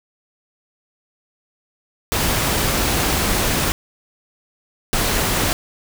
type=noise bursts at uneven times; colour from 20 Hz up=pink; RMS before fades=-19 dBFS; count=2; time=2.12-3.72 / 4.93-5.53 s; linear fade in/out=0 ms; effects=none